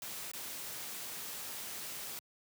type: noise with dropouts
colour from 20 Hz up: white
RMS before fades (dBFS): -43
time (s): 0.02-2.19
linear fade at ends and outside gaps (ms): 1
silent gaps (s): 0.316-0.335
effects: high-pass 100 Hz 12 dB/octave